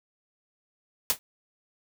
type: noise with exponential decay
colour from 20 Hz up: white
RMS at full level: -19 dBFS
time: 1.1-1.19 s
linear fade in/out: 0 ms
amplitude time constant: 18 ms
effects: none